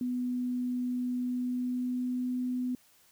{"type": "tone with pitch glide", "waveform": "sine", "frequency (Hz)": [248.3, 250.6], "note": ["B3", "B3"], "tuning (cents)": [9, 25], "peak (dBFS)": -29, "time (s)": [0.01, 2.75], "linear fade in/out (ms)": 2, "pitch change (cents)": 16, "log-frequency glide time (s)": [1.21, 2.36], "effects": ["white hiss -63 dBFS RMS until 3.11 s"]}